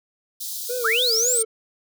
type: high-pass noise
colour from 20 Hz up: white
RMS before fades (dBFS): -31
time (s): 0.4-1.43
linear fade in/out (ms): 10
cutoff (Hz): 3600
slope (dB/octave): 48
type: tone with vibrato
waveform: triangle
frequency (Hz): 472.4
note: A#4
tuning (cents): +23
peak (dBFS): -23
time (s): 0.69-1.45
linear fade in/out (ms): 10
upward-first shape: sine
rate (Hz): 3.7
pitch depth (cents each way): 110
type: linear sweep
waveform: sine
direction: up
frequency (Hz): 1119 to 8900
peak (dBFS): -18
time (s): 0.84-1.43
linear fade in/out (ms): 10
effects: none